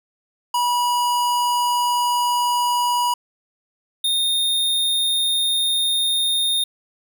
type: tone pair in turn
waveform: square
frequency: 971 / 3666 Hz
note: B5 / A#7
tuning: -30 / -30 cents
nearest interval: octave + major seventh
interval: 2300 cents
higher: second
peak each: -18 dBFS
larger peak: neither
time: 0.54-3.14 / 4.04-6.64 s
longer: neither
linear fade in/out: 5 ms
effects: none